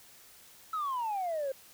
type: exponential sweep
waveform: sine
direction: down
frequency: 1318.5 to 523 Hz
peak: -29 dBFS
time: 0.73-1.52 s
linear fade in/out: 5 ms
effects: tanh soft clip ceiling -28 dBFS + white hiss -56 dBFS RMS until 1.73 s

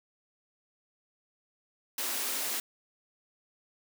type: high-pass noise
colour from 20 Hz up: white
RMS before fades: -33 dBFS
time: 1.98-2.6 s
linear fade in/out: 2 ms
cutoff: 220 Hz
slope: 96 dB/octave
effects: none

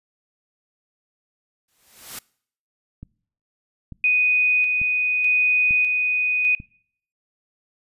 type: noise with exponential growth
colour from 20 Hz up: white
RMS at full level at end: -31 dBFS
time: 1.68-2.19 s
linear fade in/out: 5 ms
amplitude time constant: 110 ms
type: click train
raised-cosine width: 5 ms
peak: -24 dBFS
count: 5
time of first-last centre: 3.03-6.601 s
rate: 1.12 Hz
type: tone with tremolo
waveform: sine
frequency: 2489 Hz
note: D#7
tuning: in tune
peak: -15 dBFS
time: 4.04-6.55 s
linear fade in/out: 2 ms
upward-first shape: square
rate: 0.83 Hz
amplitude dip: 30%
effects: noise-tail reverb RT60 0.6 s tail -24 dB re dry + resampled to 32000 Hz

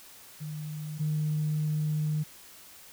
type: tone pair in turn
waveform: sine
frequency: 152.6 / 152.6 Hz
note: D#3 / D#3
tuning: -33 / -33 cents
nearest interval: unison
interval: 0 cents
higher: neither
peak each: -34 / -25 dBFS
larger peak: second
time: 0.4-0.99 / 0.99-2.24 s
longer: second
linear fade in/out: 20 ms
effects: tanh soft clip ceiling -21 dBFS + white hiss -51 dBFS RMS until 2.92 s

